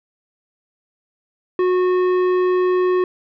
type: tone with tanh clipping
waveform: sine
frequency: 365.1 Hz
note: F#4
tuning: 23 cents flat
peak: -16 dBFS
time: 1.59-3.04 s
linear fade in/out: 2 ms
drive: 12 dB
effects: none